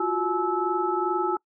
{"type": "tone cluster", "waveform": "sine", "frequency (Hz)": [348, 370.4, 853, 1307], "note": ["F4", "F#4", "G#5", "E6"], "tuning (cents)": [-6, 2, 46, -15], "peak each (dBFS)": -28, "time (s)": [0, 1.37], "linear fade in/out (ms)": 5, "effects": ["noise-tail reverb RT60 0.1 s tail -25 dB re dry"]}